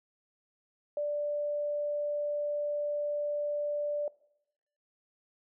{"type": "tone", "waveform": "sine", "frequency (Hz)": 587.3, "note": "D5", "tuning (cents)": 0, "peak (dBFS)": -29, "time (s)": [0.97, 4.08], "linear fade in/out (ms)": 2, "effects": ["noise-tail reverb RT60 0.8 s tail -21 dB re dry"]}